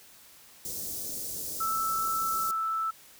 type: band-stop noise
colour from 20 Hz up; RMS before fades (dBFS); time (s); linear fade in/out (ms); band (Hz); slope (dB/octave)
white; -36; 0.65-2.51; 0; 550 to 5100; 24
type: tone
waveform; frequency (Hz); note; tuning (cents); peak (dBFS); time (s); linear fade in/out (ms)
sine; 1318.5; E6; 0; -27; 1.6-2.91; 10
effects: white hiss -54 dBFS RMS until 3.19 s